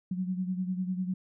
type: beating tone pair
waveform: sine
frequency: 182.8 / 192.8 Hz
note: F#3 / G3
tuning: -21 / -28 cents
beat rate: 10 Hz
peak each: -30 / -36 dBFS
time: 0.11-1.14 s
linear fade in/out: 5 ms
effects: none